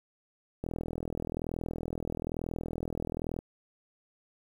click train, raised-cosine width 2 ms, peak -21 dBFS, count 114, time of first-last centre 0.64-3.389 s, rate 41.1 Hz, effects 9-bit

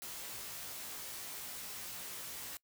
white noise with comb filter, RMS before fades -45 dBFS, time 0.02-2.57 s, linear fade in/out 0 ms, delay 17 ms, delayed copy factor +0.9, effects noise-tail reverb RT60 0.1 s tail -22 dB re dry

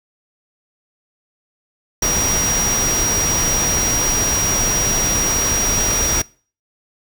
sine tone in noise, 5730 Hz, F8, 44 cents sharp, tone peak -16 dBFS, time 2.02-6.22 s, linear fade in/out 5 ms, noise pink, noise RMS -21 dBFS, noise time 2.02-6.22 s, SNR +2 dB, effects noise-tail reverb RT60 0.4 s tail -23 dB re dry

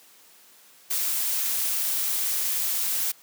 blue noise, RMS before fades -26 dBFS, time 0.9-3.12 s, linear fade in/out 10 ms, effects white hiss -54 dBFS RMS until 3.22 s + high-pass 200 Hz 12 dB/octave

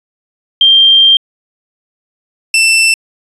sine / sawtooth tone pair in turn, 3175 / 2670 Hz, G7 / E7, +21 / +22 cents, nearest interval minor third, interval 299 cents, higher first, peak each -3 dBFS, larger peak neither, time 0.61-1.17 / 2.54-2.94 s, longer first, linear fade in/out 2 ms, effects resampled to 24000 Hz

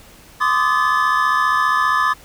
triangle tone cluster, 1031 / 1171 / 1246 / 1729 Hz, C6 / D6 / D#6 / A6, -26 / -5 / +2 / -31 cents, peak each -18 dBFS, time 0.4-2.14 s, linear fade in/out 20 ms, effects pink hiss -45 dBFS RMS until 2.24 s

